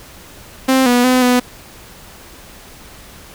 sawtooth tone with pitch steps, 262.8 / 244.4 / 254.1 / 248 Hz, C4 / B3 / B3 / B3, +8 / -18 / +49 / +7 cents, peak -6 dBFS, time 0.68-1.4 s, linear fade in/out 10 ms, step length 180 ms, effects pink hiss -39 dBFS RMS until 3.34 s

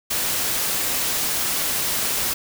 white noise, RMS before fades -23 dBFS, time 0.1-2.34 s, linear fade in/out 10 ms, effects none

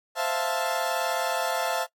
30% pulse chord, F major seventh, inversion second, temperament equal, 523.3 / 659.3 / 698.5 / 880 Hz, C5 / E5 / F5 / A5, 0 / 0 / 0 / 0 cents, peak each -30 / -27 / -28 / -28 dBFS, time 0.15-1.87 s, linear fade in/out 50 ms, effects noise-tail reverb RT60 0.1 s tail -22 dB re dry + AAC 64 kbps

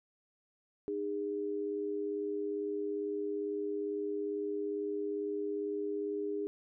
sine tone pair together, 305.4 / 407.7 Hz, D#4 / G#4, -32 / -32 cents, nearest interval perfect fourth, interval 500 cents, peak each -39 / -34 dBFS, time 0.88-6.47 s, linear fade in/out 0 ms, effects none

